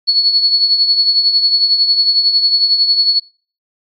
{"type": "tone with tremolo", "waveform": "sine", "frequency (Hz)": 4397, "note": "C#8", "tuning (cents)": -15, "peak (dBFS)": -6, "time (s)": [0.07, 3.2], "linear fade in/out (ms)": 20, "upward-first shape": "triangle", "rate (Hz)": 11, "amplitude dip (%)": 65, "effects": ["noise-tail reverb RT60 0.4 s tail -23 dB re dry", "MP3 32 kbps"]}